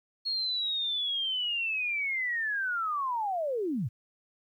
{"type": "linear sweep", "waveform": "sine", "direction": "down", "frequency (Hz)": [4312, 93.2], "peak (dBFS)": -28, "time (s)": [0.25, 3.89], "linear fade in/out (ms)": 20, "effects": ["11-bit"]}